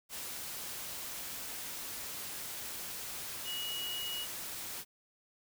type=tone in noise; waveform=sine; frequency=2905 Hz; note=F#7; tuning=32 cents flat; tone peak=-37 dBFS; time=3.44-4.27 s; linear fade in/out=50 ms; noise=white; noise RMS=-42 dBFS; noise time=0.09-4.85 s; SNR=+2 dB; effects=none